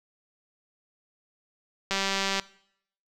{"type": "click train", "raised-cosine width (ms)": 0.2, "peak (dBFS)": -10, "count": 96, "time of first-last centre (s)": [1.91, 2.397], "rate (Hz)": 195, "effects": ["noise-tail reverb RT60 0.7 s tail -21 dB re dry"]}